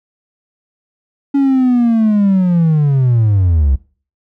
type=linear sweep; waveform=triangle; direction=down; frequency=281.9 to 63.2 Hz; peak=-6 dBFS; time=1.34-3.76 s; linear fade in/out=10 ms; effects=noise-tail reverb RT60 0.4 s tail -22 dB re dry + tanh soft clip ceiling -2 dBFS